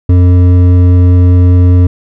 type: tone with hard clipping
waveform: sine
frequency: 89.5 Hz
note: F2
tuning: 43 cents sharp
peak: -4 dBFS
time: 0.09-1.87 s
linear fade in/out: 5 ms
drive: 9 dB
effects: none